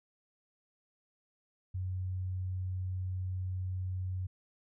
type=tone; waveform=sine; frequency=92.5 Hz; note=F#2; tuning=in tune; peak=-33 dBFS; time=1.74-4.27 s; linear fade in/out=10 ms; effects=none